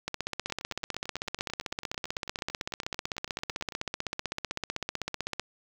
two click trains, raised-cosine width 0.2 ms, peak -14 / -22 dBFS, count 85 / 30, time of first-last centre 0.08-5.396 / 0.5-3.722 s, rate 15.8 / 9 Hz, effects 7-bit

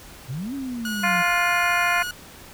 sine exponential two-way sweep, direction up then down, 116.54 to 282.1 to 171.7 Hz, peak -27 dBFS, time 0.28-1.23 s, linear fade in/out 20 ms, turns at 0.54 s
sawtooth tone, 1453 Hz, F#6, 32 cents flat, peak -24 dBFS, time 0.85-2.11 s, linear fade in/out 2 ms
harmonic tone, 350 Hz, F4, 4 cents sharp, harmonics 2 / 3 / 4 / 5 / 6 / 7, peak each -26 / -26 / -26 / -26 / -26 / -26 dBFS, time 1.03-2.03 s, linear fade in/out 10 ms
effects pink hiss -44 dBFS RMS until 2.53 s

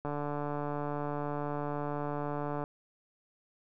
click train, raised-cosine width 1 ms, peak -22 dBFS, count 379, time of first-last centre 0.05-2.639 s, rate 146 Hz, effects none

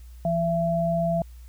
sine tone pair together, 167.75 / 671 Hz, E3 / E5, +31 / +31 cents, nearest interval 2 octaves, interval 2400 cents, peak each -25 / -23 dBFS, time 0.25-1.22 s, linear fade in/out 2 ms, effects added 60 Hz sine -41 dBFS peak until 1.48 s + white hiss -60 dBFS RMS until 1.48 s

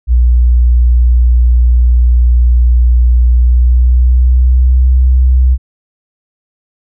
sine tone with pitch glide, 60.3 to 63.55 Hz, B1 to C2, -41 to -50 cents, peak -4 dBFS, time 0.07-5.58 s, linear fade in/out 50 ms, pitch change +91 cents, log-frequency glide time 3.26-4.9 s, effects none

